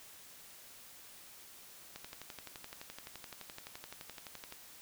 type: click train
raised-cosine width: 0.2 ms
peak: -28 dBFS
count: 31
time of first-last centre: 1.96-4.524 s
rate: 11.7 Hz
effects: white hiss -55 dBFS RMS until 4.81 s